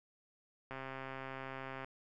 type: click train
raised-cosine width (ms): 0.5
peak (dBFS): -29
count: 152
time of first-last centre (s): 0.71-1.845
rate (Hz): 133
effects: none